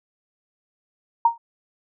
sine tone with exponential decay, 930 Hz, A#5, 4 cents flat, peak -9 dBFS, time 1.25-1.38 s, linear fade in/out 5 ms, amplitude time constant 27 ms, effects none

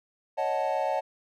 triangle chord, D# half-diminished seventh, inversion third, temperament equal with one note detuned, 554.4 / 622.3 / 740 / 875.9 Hz, C#5 / D#5 / F#5 / A5, 0 / 0 / 0 / -8 cents, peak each -29 dBFS, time 0.37-1.01 s, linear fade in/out 20 ms, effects none

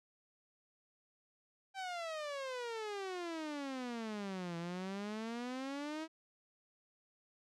sawtooth exponential two-way sweep, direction down then up, 784 to 167 to 324.7 Hz, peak -36 dBFS, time 1.74-6.08 s, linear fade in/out 50 ms, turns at 4.57 s, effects low-pass 6000 Hz 12 dB/octave

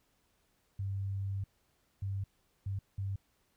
sine tone bursts at uneven times, 98 Hz, G2, in tune, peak -33 dBFS, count 4, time 0.79-1.44 / 2.02-2.24 / 2.66-2.79 / 2.98-3.16 s, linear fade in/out 5 ms, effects pink hiss -74 dBFS RMS until 3.56 s

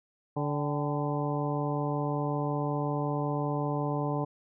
harmonic tone with a mistuned harmonic, 145.4 Hz, D3, 17 cents flat, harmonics 1 / 2 / 3 / 4 / 5 / 6 / 7, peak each -31 / -34 / -36 / -37 / -38 / -39 / -39 dBFS, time 0.36-4.25 s, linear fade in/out 10 ms, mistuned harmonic 5, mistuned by +84 cents, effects none

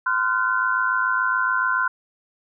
sine tone cluster, 1030 / 1401 / 1508 Hz, C6 / F6 / F#6, -28 / +5 / +32 cents, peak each -23 dBFS, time 0.06-1.88 s, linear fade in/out 5 ms, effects none

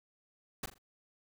pink noise with echo, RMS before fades -38 dBFS, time 0.63-0.66 s, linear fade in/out 5 ms, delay 41 ms, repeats 3, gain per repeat -10 dB, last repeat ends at 0.783 s, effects none

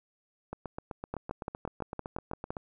two click trains, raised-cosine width 1 ms, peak -23 / -20 dBFS, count 17 / 9, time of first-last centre 0.53-2.568 / 1.14-2.505 s, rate 7.85 / 5.86 Hz, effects none

